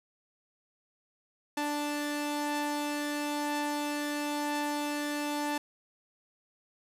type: tone pair together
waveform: sawtooth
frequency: 293.7 / 880.1 Hz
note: D4 / A5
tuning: 0 / 0 cents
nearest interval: octave + perfect fifth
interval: 1900 cents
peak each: -28 / -32 dBFS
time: 1.57-5.58 s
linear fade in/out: 5 ms
effects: resampled to 32000 Hz + 11-bit